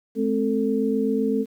sine tone cluster, 213.8 / 261.6 / 444.4 Hz, A3 / C4 / A4, -49 / 0 / +17 cents, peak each -24 dBFS, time 0.15-1.46 s, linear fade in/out 50 ms, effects 9-bit

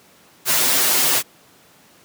white noise with comb filter, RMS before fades -17 dBFS, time 0.45-1.23 s, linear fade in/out 50 ms, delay 7.8 ms, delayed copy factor +1, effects pink hiss -51 dBFS RMS until 2.04 s + high-pass 150 Hz 12 dB/octave

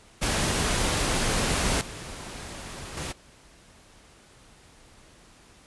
pink noise with level steps, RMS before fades -25 / -39 / -33 dBFS, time 0.21-3.13 s, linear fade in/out 20 ms, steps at 1.81 / 2.97 s, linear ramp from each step 2 ms, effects pink hiss -54 dBFS RMS until 5.66 s + resampled to 24000 Hz

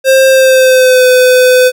square tone with pitch glide, 530 to 505.5 Hz, C5 to B4, +22 to +40 cents, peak -4 dBFS, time 0.04-1.72 s, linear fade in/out 50 ms, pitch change -82 cents, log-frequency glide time 0.28-1.06 s, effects none

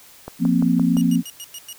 click train, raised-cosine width 1 ms, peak -17 dBFS, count 5, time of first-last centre 0.28-0.968 s, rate 5.81 Hz
sine chord, F suspended fourth, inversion none, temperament equal, 174.61 / 233.1 / 261.6 Hz, F3 / Bb3 / C4, 0 / 0 / 0 cents, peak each -19 dBFS, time 0.39-1.23 s, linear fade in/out 50 ms
15% pulse tone bursts, 2878 Hz, F#7, 49 cents flat, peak -25 dBFS, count 6, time 0.97-1.728 s, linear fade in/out 0 ms, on 43 ms, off 100 ms
effects white hiss -47 dBFS RMS until 1.78 s

